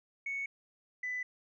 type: tone pair in turn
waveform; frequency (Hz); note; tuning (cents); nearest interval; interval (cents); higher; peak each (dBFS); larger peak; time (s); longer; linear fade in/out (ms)
sine; 2217 / 1996.7; C#7 / B6; 0 / +18; major second; 182; first; -33 / -33; neither; 0.26-0.46 / 1.03-1.23; neither; 5
effects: tanh soft clip ceiling -30 dBFS